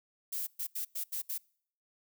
violet noise bursts at uneven times, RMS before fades -36 dBFS, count 6, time 0.32-0.47 / 0.59-0.67 / 0.75-0.85 / 0.95-1.04 / 1.12-1.22 / 1.29-1.38 s, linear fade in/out 10 ms, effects noise-tail reverb RT60 0.6 s tail -26 dB re dry

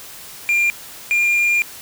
triangle tone pair in turn, 2393 / 2403 Hz, D7 / D7, +32 / +39 cents, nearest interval unison, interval 7 cents, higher second, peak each -12 dBFS, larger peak neither, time 0.49-0.7 / 1.11-1.62 s, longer second, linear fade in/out 0 ms, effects white hiss -37 dBFS RMS until 1.81 s

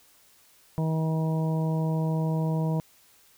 harmonic tone, 159.6 Hz, D#3, 44 cents sharp, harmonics 1 / 2 / 3 / 4 / 5 / 6, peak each -24 / -36 / -36 / -37 / -44 / -39 dBFS, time 0.78-2.8 s, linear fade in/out 0 ms, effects white hiss -59 dBFS RMS until 3.37 s

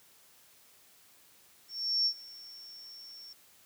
sine tone with ADSR envelope, 5460 Hz, F8, 40 cents flat, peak -24 dBFS, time 1.68-3.33 s, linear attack 380 ms, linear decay 74 ms, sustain -22 dB, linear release 3 ms, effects white hiss -61 dBFS RMS until 3.65 s + high-pass 60 Hz 12 dB/octave

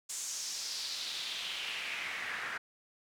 pink noise with band-pass filter sweep, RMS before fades -39 dBFS, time 0.09-2.58 s, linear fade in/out 10 ms, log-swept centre 7400 to 1600 Hz, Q 2.8, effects none

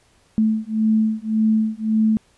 sine beating tone pair, 217.8 / 219.6 Hz, A3 / A3, -17 / -3 cents, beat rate 1.8 Hz, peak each -19 dBFS, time 0.38-2.17 s, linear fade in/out 0 ms, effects pink hiss -58 dBFS RMS until 2.37 s + resampled to 24000 Hz

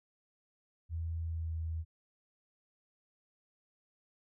sine tone with pitch glide, 82.41 to 81.09 Hz, E2 to E2, 0 to -28 cents, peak -34 dBFS, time 0.89-1.85 s, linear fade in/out 50 ms, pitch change -28 cents, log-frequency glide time 1.23-1.53 s, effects none

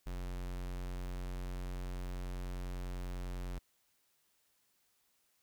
square tone, 45.05 Hz, F#1, 45 cents flat, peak -39 dBFS, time 0.06-3.59 s, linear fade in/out 10 ms, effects white hiss -75 dBFS RMS until 5.42 s

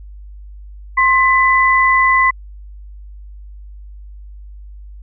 sine tone pair together, 1059.5 / 2000 Hz, C6 / B6, +21 / +21 cents, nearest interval major seventh, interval 1100 cents, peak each -12 dBFS, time 0.97-2.31 s, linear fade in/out 10 ms, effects added 50 Hz sine -32 dBFS peak until 5.02 s

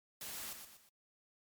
white noise with echo, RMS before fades -45 dBFS, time 0.21-0.53 s, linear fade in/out 2 ms, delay 120 ms, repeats 3, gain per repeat -7 dB, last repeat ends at 0.89 s, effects MP3 96 kbps

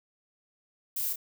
violet noise with echo, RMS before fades -32 dBFS, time 0.96-1.13 s, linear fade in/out 5 ms, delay 29 ms, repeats 1, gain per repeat -5 dB, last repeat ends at 1.159 s, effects none

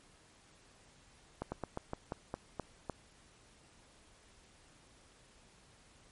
slowing click train, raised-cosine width 1 ms, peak -23 dBFS, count 9, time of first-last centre 1.42-2.897 s, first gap 100 ms, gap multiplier 1.17, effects pink hiss -63 dBFS RMS until 6.11 s + MP3 48 kbps

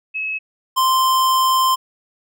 sine / square tone pair in turn, 2578 / 1042.8 Hz, E7 / C6, -39 / -6 cents, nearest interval octave + major third, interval 1567 cents, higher first, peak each -21 / -14 dBFS, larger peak second, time 0.14-0.39 / 0.76-1.76 s, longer second, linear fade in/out 20 ms, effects none

